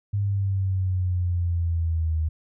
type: exponential sweep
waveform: sine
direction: down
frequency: 101.9 to 78.2 Hz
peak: -21 dBFS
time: 0.13-2.29 s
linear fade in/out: 10 ms
effects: none